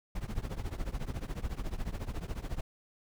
brown noise with tremolo, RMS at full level -32 dBFS, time 0.15-2.61 s, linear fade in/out 5 ms, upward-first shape triangle, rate 14 Hz, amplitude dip 95%, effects none

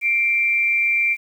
sine tone pair together, 2126 / 2353 Hz, C7 / D7, +27 / +3 cents, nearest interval major second, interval 176 cents, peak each -26 / -16 dBFS, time 0.01-1.17 s, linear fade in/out 50 ms, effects 8-bit

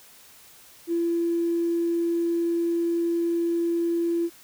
triangle tone with tanh clipping, 338.8 Hz, E4, 48 cents sharp, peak -21 dBFS, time 0.87-4.3 s, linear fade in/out 50 ms, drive 2 dB, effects white hiss -51 dBFS RMS until 4.43 s

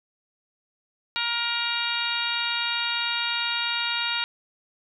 harmonic tone with a mistuned harmonic, 471.5 Hz, A#4, 20 cents sharp, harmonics 2 / 3 / 4 / 5 / 6 / 7 / 8 / 9, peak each -34 / -31 / -36 / -32 / -31 / -38 / -31 / -35 dBFS, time 1.16-4.24 s, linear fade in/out 0 ms, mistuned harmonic 9, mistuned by +27 cents, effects none

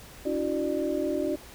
sine tone cluster, 286 / 325.9 / 370 / 596 Hz, D4 / E4 / F#4 / D5, -46 / -20 / 0 / +25 cents, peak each -31 dBFS, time 0.25-1.36 s, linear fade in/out 10 ms, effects added 60 Hz sine -53 dBFS peak until 1.54 s + pink hiss -48 dBFS RMS until 1.54 s

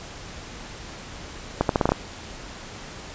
accelerating click train, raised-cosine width 1 ms, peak -4 dBFS, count 7, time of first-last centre 1.61-1.92 s, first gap 82 ms, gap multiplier 0.81, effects pink hiss -39 dBFS RMS until 3.14 s + resampled to 16000 Hz

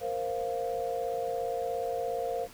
sine chord, Bb suspended second, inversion none, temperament equal, 466.2 / 523.3 / 698.5 Hz, Bb4 / C5 / F5, 0 / 0 / 0 cents, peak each -34 dBFS, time 0-2.48 s, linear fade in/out 50 ms, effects pink hiss -51 dBFS RMS until 2.53 s

